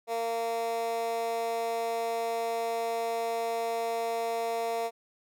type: tone with high-pass filter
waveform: 15% pulse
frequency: 230 Hz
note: A#3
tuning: 23 cents flat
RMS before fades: -31 dBFS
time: 0.07-4.91 s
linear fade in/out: 50 ms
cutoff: 560 Hz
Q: 6.8
effects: none